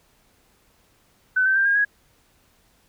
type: tone with pitch steps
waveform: sine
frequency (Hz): 1512 / 1547.3 / 1583.5 / 1620.5 / 1658.4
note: F#6 / G6 / G6 / G#6 / G#6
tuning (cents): +37 / -23 / +17 / -43 / -3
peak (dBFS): -16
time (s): 1.36-1.85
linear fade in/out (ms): 10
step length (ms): 98
effects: pink hiss -61 dBFS RMS until 2.88 s